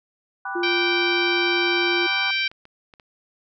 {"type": "chord", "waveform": "sine", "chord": "G major seventh", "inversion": "none", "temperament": "equal", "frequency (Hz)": [784, 987.8, 1174.7, 1480], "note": ["G5", "B5", "D6", "F#6"], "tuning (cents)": [0, 0, 0, 0], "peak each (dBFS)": [-32, -34, -35, -30], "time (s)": [0.45, 2.31], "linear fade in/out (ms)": 5}
{"type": "tone", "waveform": "sine", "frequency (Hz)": 349.2, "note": "F4", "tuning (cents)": 0, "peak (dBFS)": -23, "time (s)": [0.55, 2.07], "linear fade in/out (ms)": 10}
{"type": "harmonic tone", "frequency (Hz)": 780, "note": "G5", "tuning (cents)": -9, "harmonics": [2, 3, 4, 5, 6, 7], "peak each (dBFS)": [-29, -23, -28, -30, -32, -36], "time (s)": [0.63, 2.48], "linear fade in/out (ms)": 5}
{"type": "clicks", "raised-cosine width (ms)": 0.3, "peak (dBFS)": -31, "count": 7, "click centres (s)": [1.792, 1.824, 1.953, 2.515, 2.654, 2.938, 2.998]}
{"effects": []}